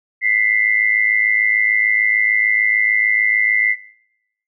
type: tone pair together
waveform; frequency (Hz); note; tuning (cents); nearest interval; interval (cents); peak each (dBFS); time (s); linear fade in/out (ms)
sine; 1993.3 / 2100; B6 / C7; +16 / +6; minor second; 90; -16; 0.21-3.76; 50
effects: noise-tail reverb RT60 0.8 s tail -19 dB re dry